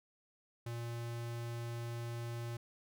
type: tone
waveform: square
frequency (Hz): 117.7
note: A#2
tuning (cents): +17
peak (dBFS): -40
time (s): 0.66-2.57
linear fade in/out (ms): 5
effects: none